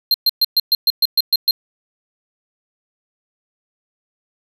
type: tone bursts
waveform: square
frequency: 4180 Hz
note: C8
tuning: 2 cents flat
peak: -11 dBFS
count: 10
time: 0.11-1.51 s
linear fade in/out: 2 ms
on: 32 ms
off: 120 ms
effects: none